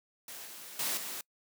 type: noise with level steps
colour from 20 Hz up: white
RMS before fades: -45 / -47 / -33 / -40 dBFS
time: 0.28-1.21 s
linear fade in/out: 2 ms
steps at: 0.45 / 0.79 / 0.97 s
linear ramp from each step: 5 ms
effects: noise-tail reverb RT60 0.1 s tail -26 dB re dry + high-pass 200 Hz 12 dB/octave